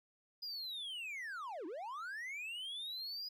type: linear two-way sweep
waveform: triangle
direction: down then up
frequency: 4978 to 293.7 to 4978 Hz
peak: -40 dBFS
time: 0.42-3.29 s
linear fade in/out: 10 ms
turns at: 1.66 s
effects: none